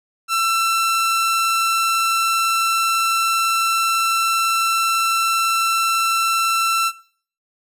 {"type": "tone", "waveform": "sawtooth", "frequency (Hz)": 1341, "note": "E6", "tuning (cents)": 29, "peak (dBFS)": -13, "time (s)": [0.28, 6.92], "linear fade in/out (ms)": 50, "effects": ["noise-tail reverb RT60 0.5 s tail -18 dB re dry", "resampled to 32000 Hz"]}